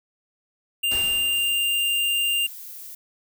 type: tone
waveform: square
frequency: 2796 Hz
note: F7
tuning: 1 cent sharp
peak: -21 dBFS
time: 0.83-2.47 s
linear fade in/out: 10 ms
type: noise with exponential decay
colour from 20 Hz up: pink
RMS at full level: -33 dBFS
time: 0.91-2.16 s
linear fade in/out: 5 ms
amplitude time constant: 270 ms
type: noise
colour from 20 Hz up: violet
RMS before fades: -39 dBFS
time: 1.32-2.95 s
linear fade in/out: 5 ms
effects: none